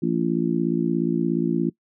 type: harmonic tone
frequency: 57 Hz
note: A#1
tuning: 38 cents flat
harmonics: 3 / 4 / 5 / 6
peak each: -25 / -25 / -25 / -25 dBFS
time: 0.02-1.7 s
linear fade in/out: 10 ms
effects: noise-tail reverb RT60 0.1 s tail -22 dB re dry